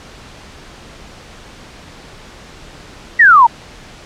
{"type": "exponential sweep", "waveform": "sine", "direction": "down", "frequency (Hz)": [1975.5, 887], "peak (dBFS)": -3, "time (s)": [3.19, 3.47], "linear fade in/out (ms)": 10, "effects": ["pink hiss -37 dBFS RMS until 4.05 s", "low-pass 6000 Hz 12 dB/octave"]}